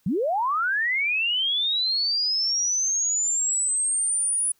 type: linear sweep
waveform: sine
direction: up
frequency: 146.83 to 9900 Hz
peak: -21 dBFS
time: 0.06-4.52 s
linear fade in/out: 5 ms
effects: white hiss -66 dBFS RMS until 4.59 s